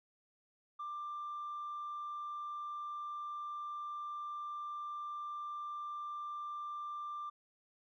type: tone with tanh clipping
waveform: triangle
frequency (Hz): 1185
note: D6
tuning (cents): +15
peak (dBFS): -40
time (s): 0.79-7.3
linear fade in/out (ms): 10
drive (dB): 5
effects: none